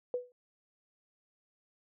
sine tone with exponential decay, 493.9 Hz, B4, in tune, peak -27 dBFS, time 0.14-0.32 s, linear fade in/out 1 ms, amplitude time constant 39 ms, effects none

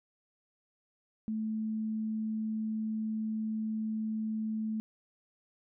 sine tone, 218.4 Hz, A3, 13 cents flat, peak -31 dBFS, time 1.28-4.8 s, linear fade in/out 0 ms, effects none

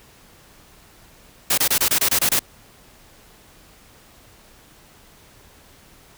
white noise bursts, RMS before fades -18 dBFS, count 9, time 1.5-2.393 s, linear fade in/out 5 ms, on 77 ms, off 25 ms, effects pink hiss -50 dBFS RMS until 6.17 s

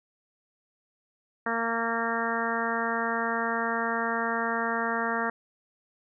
harmonic tone, 230 Hz, A#3, 23 cents flat, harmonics 1 / 2 / 3 / 4 / 5 / 6 / 7 / 8, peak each -34 / -34 / -34 / -34 / -34 / -34 / -34 / -34 dBFS, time 1.46-5.3 s, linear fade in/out 5 ms, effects none

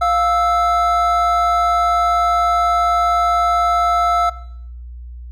triangle tone pair together, 699 / 1317.9 Hz, F5 / E6, +1 / -1 cents, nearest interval major seventh, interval 1098 cents, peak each -14 dBFS, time 0.01-4.3 s, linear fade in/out 10 ms, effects noise-tail reverb RT60 0.7 s tail -18 dB re dry + added 60 Hz sine -30 dBFS peak until 5.31 s

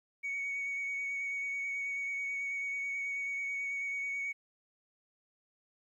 sine tone with vibrato, 2235 Hz, C#7, 14 cents sharp, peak -32 dBFS, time 0.23-4.33 s, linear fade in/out 20 ms, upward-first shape triangle, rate 9.2 Hz, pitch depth 19 cents each way, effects tanh soft clip ceiling -31 dBFS + 12-bit

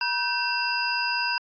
sine tone cluster, 961 / 1540 / 2705 / 4902 Hz, B5 / G6 / E7 / D#8, -48 / -31 / +44 / -27 cents, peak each -29 dBFS, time 0.01-1.38 s, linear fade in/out 2 ms, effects AAC 48 kbps

